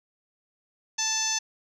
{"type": "tone with low-pass filter", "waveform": "10% pulse", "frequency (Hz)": 880, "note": "A5", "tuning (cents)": 0, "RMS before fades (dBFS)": -27, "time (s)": [0.98, 1.39], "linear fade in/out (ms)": 10, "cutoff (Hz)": 6300, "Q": 8.2, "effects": []}